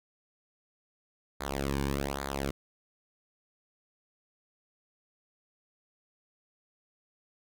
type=tone with flanger; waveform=sawtooth; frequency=69.3 Hz; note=C#2; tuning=in tune; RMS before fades=-33 dBFS; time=1.4-2.51 s; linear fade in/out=10 ms; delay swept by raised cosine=0.35 to 1.55 ms; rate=1.2 Hz; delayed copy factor=-0.85; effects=none